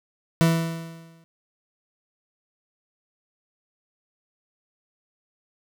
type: tone with exponential decay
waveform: 40% pulse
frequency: 164.81 Hz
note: E3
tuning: in tune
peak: -13 dBFS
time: 0.41-1.24 s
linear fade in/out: 0 ms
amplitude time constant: 180 ms
effects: none